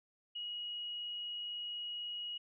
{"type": "tone", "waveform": "sine", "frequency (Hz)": 2899, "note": "F#7", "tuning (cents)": -36, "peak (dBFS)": -39, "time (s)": [0.35, 2.38], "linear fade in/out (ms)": 10, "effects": []}